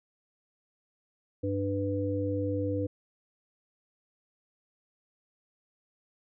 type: harmonic tone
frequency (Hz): 99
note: G2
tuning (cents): +18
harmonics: 1 / 3 / 5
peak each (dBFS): -32 / -32 / -32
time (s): 1.43-2.87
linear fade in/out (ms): 10
effects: none